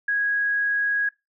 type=tone; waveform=sine; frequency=1654 Hz; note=G#6; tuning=8 cents flat; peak=-20 dBFS; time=0.08-1.09 s; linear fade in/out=5 ms; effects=noise-tail reverb RT60 0.2 s tail -21 dB re dry